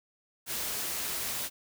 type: noise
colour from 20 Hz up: white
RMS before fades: -34 dBFS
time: 0.46-1.5 s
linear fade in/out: 50 ms
effects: none